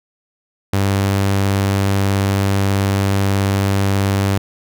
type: tone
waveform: sawtooth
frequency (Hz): 98.4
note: G2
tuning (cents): +7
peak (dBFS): -10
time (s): 0.73-4.38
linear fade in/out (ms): 5
effects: none